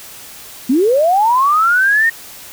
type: linear sweep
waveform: sine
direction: up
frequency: 233.1 to 1864.7 Hz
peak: -9 dBFS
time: 0.69-2.1 s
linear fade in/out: 10 ms
effects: white hiss -35 dBFS RMS until 2.52 s